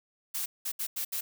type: noise bursts at uneven times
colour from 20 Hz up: blue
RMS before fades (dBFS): -33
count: 5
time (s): 0.34-0.46 / 0.65-0.72 / 0.79-0.87 / 0.96-1.05 / 1.12-1.21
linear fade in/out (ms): 10
effects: none